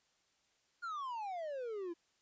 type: exponential sweep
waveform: triangle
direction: down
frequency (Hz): 1442 to 329.6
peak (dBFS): -37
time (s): 0.82-1.94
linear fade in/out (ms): 20
effects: white hiss -75 dBFS RMS until 2.21 s + resampled to 16000 Hz